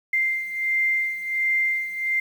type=beating tone pair; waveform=sine; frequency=2093 / 2094.4 Hz; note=C7 / C7; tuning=0 / +1 cents; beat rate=1.4 Hz; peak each=-22 / -27 dBFS; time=0.13-2.2 s; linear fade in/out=5 ms; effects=8-bit